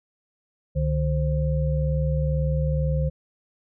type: tone cluster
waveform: sine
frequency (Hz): 68.1 / 150.3 / 526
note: C#2 / D3 / C5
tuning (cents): -30 / +40 / +9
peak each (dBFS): -24 / -23 / -30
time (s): 0.75-3.1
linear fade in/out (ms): 20
effects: none